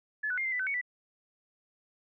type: tone with pitch steps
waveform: sine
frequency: 1719 / 1486 / 2117 / 2081 / 1987 / 1523 / 2228 / 1972 Hz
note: A6 / F#6 / C7 / C7 / B6 / F#6 / C#7 / B6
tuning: -41 / +7 / +20 / -10 / +10 / +50 / +8 / -3 cents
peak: -29 dBFS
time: 0.23-0.814 s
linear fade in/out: 10 ms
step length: 73 ms
effects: none